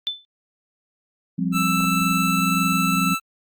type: tone with exponential decay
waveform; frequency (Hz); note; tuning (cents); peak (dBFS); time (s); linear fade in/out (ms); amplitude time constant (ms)
sine; 3520; A7; 0; -18; 0.07-0.25; 0; 39
type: chord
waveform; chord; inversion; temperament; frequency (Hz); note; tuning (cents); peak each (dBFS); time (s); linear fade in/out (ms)
sine; F suspended second; none; just; 174.61 / 196.44 / 261.9; F3 / G3 / C4; 0 / +4 / +2; -23 / -25 / -26; 1.38-3.15; 10
type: tone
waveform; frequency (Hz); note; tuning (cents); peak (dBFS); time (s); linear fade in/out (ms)
25% pulse; 1323; E6; +6; -17; 1.52-3.2; 50
type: clicks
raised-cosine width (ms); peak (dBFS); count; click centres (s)
1; -24; 2; 1.805 / 1.843
effects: Opus 48 kbps